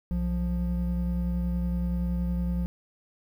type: tone pair together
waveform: triangle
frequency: 62.2 / 175.93 Hz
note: B1 / F3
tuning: +13 / +13 cents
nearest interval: octave + tritone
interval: 1800 cents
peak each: -26 dBFS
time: 0.11-2.66 s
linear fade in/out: 0 ms
effects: 10-bit